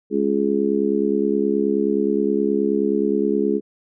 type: harmonic tone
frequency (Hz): 69.5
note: C#2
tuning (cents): +5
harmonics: 3 / 4 / 5 / 6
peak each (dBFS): -23 / -23 / -23 / -21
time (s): 0.1-3.61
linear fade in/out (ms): 50
effects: none